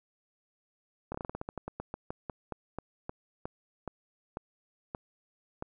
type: slowing click train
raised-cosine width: 1 ms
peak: -22 dBFS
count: 23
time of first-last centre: 1.12-5.624 s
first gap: 25 ms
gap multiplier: 1.17
effects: none

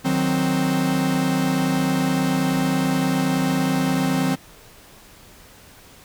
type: chord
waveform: 45% pulse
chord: C diminished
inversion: first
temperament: equal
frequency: 155.56 / 185 / 261.6 Hz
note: Eb3 / Gb3 / C4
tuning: 0 / 0 / 0 cents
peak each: -25 / -24 / -21 dBFS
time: 0.04-4.36 s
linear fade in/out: 20 ms
effects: pink hiss -47 dBFS RMS until 6.04 s

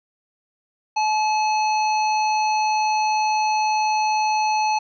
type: harmonic tone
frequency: 859 Hz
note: A5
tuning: 42 cents flat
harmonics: 1 / 3 / 5 / 7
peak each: -18 / -28 / -32 / -35 dBFS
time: 0.96-4.79 s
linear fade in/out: 10 ms
effects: none

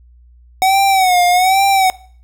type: tone with vibrato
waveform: square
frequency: 747 Hz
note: F#5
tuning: 16 cents sharp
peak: -10 dBFS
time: 0.62-1.9 s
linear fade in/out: 0 ms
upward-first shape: sine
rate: 1.2 Hz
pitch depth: 93 cents each way
effects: noise-tail reverb RT60 0.5 s tail -21 dB re dry + added 60 Hz sine -42 dBFS peak until 2.23 s

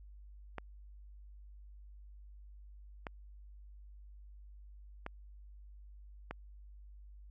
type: clicks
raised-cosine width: 0.5 ms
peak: -25 dBFS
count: 4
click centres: 0.583 / 3.068 / 5.064 / 6.31 s
effects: added 50 Hz sine -51 dBFS peak until 7.3 s

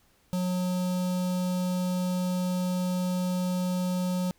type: tone with notch filter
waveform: square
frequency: 181.5 Hz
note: F#3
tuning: 33 cents flat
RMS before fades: -28 dBFS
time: 0.33-4.31 s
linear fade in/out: 0 ms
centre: 1900 Hz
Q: 0.9
effects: pink hiss -65 dBFS RMS until 4.38 s

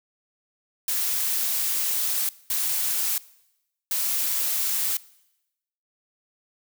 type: noise bursts at uneven times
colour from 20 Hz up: blue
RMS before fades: -25 dBFS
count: 3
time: 0.88-2.29 / 2.5-3.18 / 3.91-4.97 s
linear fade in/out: 2 ms
effects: noise-tail reverb RT60 0.9 s tail -21 dB re dry

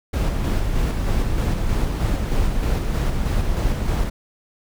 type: noise with tremolo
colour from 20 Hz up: brown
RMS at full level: -19 dBFS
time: 0.13-4.1 s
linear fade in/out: 10 ms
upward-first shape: square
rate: 3.2 Hz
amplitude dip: 30%
effects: none

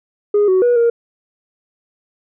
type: tone with pitch steps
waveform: sine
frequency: 413 / 373.7 / 484.3 / 468.2 Hz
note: G#4 / F#4 / B4 / A#4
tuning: -10 / +17 / -34 / +8 cents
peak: -8 dBFS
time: 0.34-0.9 s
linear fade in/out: 5 ms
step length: 140 ms
effects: tanh soft clip ceiling -8 dBFS

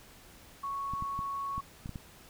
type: tone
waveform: sine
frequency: 1108.7 Hz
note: C#6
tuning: in tune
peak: -33 dBFS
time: 0.63-1.61 s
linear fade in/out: 10 ms
type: clicks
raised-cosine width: 5 ms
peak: -27 dBFS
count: 7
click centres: 0.936 / 1.024 / 1.191 / 1.58 / 1.859 / 1.893 / 1.958 s
effects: pink hiss -55 dBFS RMS until 2.29 s

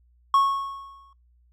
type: tone with exponential decay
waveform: triangle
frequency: 1100 Hz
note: C#6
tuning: 14 cents flat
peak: -12 dBFS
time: 0.34-1.13 s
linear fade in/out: 2 ms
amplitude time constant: 170 ms
effects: noise-tail reverb RT60 0.2 s tail -26 dB re dry + added 60 Hz sine -57 dBFS peak until 1.52 s

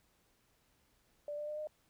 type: tone with pitch steps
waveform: sine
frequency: 587.3 / 594.8 / 602.4 / 610.1 Hz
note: D5 / D5 / D5 / D#5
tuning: 0 / +22 / +44 / -34 cents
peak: -38 dBFS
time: 1.28-1.672 s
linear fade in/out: 2 ms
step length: 98 ms
effects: pink hiss -73 dBFS RMS until 1.89 s

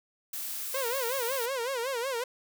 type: noise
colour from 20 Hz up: blue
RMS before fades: -36 dBFS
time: 0.33-1.46 s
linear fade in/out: 5 ms
type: tone with vibrato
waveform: sawtooth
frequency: 503 Hz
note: B4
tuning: 32 cents sharp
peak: -26 dBFS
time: 0.74-2.24 s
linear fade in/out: 5 ms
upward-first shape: sine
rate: 5.4 Hz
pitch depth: 160 cents each way
effects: none

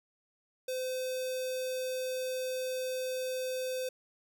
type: tone with notch filter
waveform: square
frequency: 513 Hz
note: C5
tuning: 34 cents flat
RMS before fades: -35 dBFS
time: 0.68-3.89 s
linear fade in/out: 5 ms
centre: 1200 Hz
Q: 0.61
effects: none

